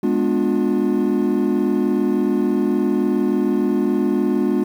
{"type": "chord", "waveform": "triangle", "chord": "G# diminished seventh", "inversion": "none", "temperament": "equal with one note detuned", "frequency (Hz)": [207.7, 246.9, 293.7, 357.2], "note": ["G#3", "B3", "D4", "F4"], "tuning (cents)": [0, 0, 0, 39], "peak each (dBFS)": -19, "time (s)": [0.03, 4.64], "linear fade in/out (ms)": 5, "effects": ["tanh soft clip ceiling -6 dBFS", "8-bit"]}